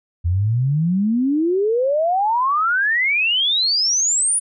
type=exponential sweep; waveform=sine; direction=up; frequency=82.5 to 9970 Hz; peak=-15 dBFS; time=0.24-4.4 s; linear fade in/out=20 ms; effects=none